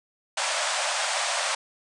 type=band-pass noise; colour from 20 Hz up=pink; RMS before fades=-27 dBFS; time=0.37-1.55 s; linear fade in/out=5 ms; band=550 to 9400 Hz; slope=96 dB/octave; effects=none